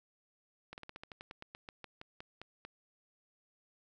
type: slowing click train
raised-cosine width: 0.3 ms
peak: -30 dBFS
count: 17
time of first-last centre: 0.73-2.65 s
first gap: 49 ms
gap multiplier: 1.11
effects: none

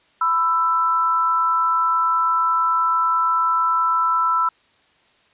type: tone pair together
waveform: sine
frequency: 997.9 / 1327 Hz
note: B5 / E6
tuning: +18 / +11 cents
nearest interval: perfect fourth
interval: 493 cents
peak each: -21 / -17 dBFS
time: 0.21-4.49 s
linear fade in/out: 5 ms
effects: white hiss -58 dBFS RMS until 5.33 s + resampled to 8000 Hz

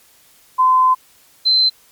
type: tone pair in turn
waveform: sine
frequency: 1026 / 4083 Hz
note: C6 / C8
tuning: -34 / -43 cents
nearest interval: 2 octaves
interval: 2391 cents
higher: second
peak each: -9 / -10 dBFS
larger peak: first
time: 0.58-0.95 / 1.45-1.7 s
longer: first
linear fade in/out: 20 ms
effects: white hiss -51 dBFS RMS until 1.91 s + MP3 96 kbps

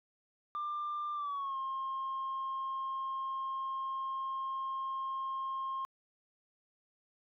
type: tone with pitch glide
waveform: sine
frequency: 1191 to 1067.2 Hz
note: D6 to C6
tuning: +24 to +34 cents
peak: -33 dBFS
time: 0.55-5.85 s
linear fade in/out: 0 ms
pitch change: -190 cents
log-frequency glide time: 1.14-1.57 s
effects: tanh soft clip ceiling -32 dBFS

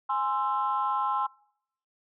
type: chord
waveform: sine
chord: Ab augmented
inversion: none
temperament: equal with one note detuned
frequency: 830.6 / 1046.5 / 1329.2 Hz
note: Ab5 / C6 / E6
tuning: 0 / 0 / +14 cents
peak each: -29 / -27 / -31 dBFS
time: 0.09-1.27 s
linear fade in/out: 10 ms
effects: noise-tail reverb RT60 0.7 s tail -25 dB re dry + tanh soft clip ceiling -17 dBFS

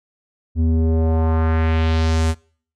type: tone with low-pass filter sweep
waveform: square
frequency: 80.6 Hz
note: E2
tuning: 38 cents flat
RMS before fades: -17 dBFS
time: 0.55-2.35 s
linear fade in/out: 50 ms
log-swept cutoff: 200 to 9600 Hz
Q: 1.5
effects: noise-tail reverb RT60 0.5 s tail -24 dB re dry

